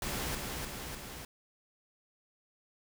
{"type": "noise with echo", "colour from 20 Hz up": "pink", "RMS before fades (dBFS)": -36, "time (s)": [0.02, 0.35], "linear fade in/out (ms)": 2, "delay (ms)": 300, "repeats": 3, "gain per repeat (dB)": -3, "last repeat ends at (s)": 1.25, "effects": []}